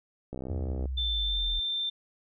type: click train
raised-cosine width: 2 ms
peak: -24 dBFS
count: 35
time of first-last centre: 0.33-0.856 s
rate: 64.6 Hz
type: exponential sweep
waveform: sine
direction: down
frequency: 87.31 to 41.2 Hz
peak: -30 dBFS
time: 0.49-1.6 s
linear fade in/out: 10 ms
type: tone with pitch glide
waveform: sine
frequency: 3546 to 3573 Hz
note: A7 to A7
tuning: +13 to +26 cents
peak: -28 dBFS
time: 0.97-1.9 s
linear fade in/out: 10 ms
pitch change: +13 cents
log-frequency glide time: 1.22-1.38 s
effects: none